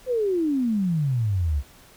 sine exponential sweep, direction down, 525 to 66.6 Hz, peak -20 dBFS, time 0.06-1.63 s, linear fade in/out 50 ms, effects pink hiss -51 dBFS RMS until 1.96 s

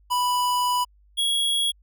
square tone pair in turn, 987.8 / 3323 Hz, B5 / G#7, 0 / 0 cents, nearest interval octave + major sixth, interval 2100 cents, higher second, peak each -21 dBFS, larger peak neither, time 0.1-0.85 / 1.17-1.72 s, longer first, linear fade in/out 20 ms, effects added 50 Hz sine -54 dBFS peak until 1.82 s

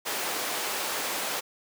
pink high-pass noise, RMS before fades -31 dBFS, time 0.05-1.41 s, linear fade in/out 20 ms, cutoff 480 Hz, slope 12 dB/octave, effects none

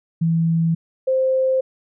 sine tone pair in turn, 164.81 / 523.2 Hz, E3 / C5, 0 / 0 cents, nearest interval octave + minor sixth, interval 2000 cents, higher second, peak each -15 dBFS, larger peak neither, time 0.21-0.75 / 1.07-1.61 s, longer neither, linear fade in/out 10 ms, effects none

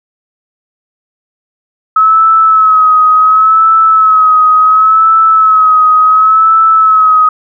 sine tone with vibrato, 1286 Hz, E6, 43 cents flat, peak -3 dBFS, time 1.96-7.29 s, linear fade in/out 5 ms, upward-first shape sine, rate 0.7 Hz, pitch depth 40 cents each way, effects none

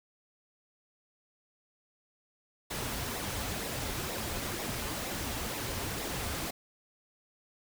pink noise with flanger, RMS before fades -36 dBFS, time 2.7-6.51 s, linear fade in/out 10 ms, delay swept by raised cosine 0.64 to 6.44 ms, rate 2.1 Hz, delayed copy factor -0.5, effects none

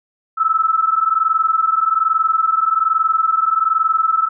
sine tone pair together, 1300 / 1321.2 Hz, E6 / E6, -24 / +4 cents, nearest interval unison, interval 28 cents, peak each -16 dBFS, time 0.37-4.29 s, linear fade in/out 20 ms, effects none

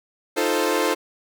sawtooth chord, F dominant seventh, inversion third, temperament equal, 311.1 / 349.2 / 440 / 523.3 Hz, Eb4 / F4 / A4 / C5, 0 / 0 / 0 / 0 cents, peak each -22 / -22 / -20 / -21 dBFS, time 0.36-0.95 s, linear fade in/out 20 ms, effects none

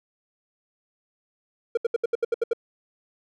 triangle tone bursts, 465.4 Hz, A#4, 3 cents flat, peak -17 dBFS, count 9, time 1.75-2.533 s, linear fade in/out 5 ms, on 23 ms, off 72 ms, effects none

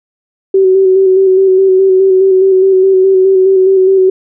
sine tone with vibrato, 380 Hz, F#4, 46 cents sharp, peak -4 dBFS, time 0.54-4.1 s, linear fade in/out 5 ms, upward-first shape square, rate 4.8 Hz, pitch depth 24 cents each way, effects none

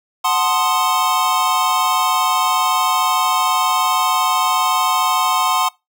square chord, F# diminished seventh, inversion none, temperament equal, 740 / 880 / 1046.5 / 1244.5 Hz, F#5 / A5 / C6 / Eb6, 0 / 0 / 0 / 0 cents, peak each -22 / -23 / -18 / -23 dBFS, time 0.24-5.69 s, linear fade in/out 10 ms, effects noise-tail reverb RT60 0.2 s tail -22 dB re dry

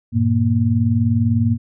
sine tone cluster, 97.5 / 117.5 / 233.3 Hz, G2 / A#2 / A#3, -9 / +14 / +2 cents, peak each -18 dBFS, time 0.12-1.58 s, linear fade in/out 50 ms, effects none

